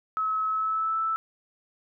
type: tone with pitch glide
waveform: sine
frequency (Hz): 1289 to 1318.4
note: E6 to E6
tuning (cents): -39 to 0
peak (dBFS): -24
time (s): 0.17-1.16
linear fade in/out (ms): 0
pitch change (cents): +39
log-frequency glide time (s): 0.47-0.99
effects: none